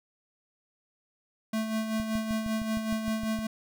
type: tone with tremolo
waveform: square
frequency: 220 Hz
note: A3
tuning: in tune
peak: -27 dBFS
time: 1.53-3.47 s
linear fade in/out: 5 ms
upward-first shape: sine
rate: 5.2 Hz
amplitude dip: 50%
type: click train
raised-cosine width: 5 ms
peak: -27 dBFS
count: 10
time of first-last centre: 2-3.389 s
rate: 6.48 Hz
effects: none